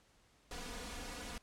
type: noise with comb filter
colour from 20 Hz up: pink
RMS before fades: -45 dBFS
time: 0.51-1.38 s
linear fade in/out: 2 ms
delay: 4.1 ms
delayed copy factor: +1
effects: pink hiss -69 dBFS RMS until 1.42 s + low-pass 9000 Hz 12 dB/octave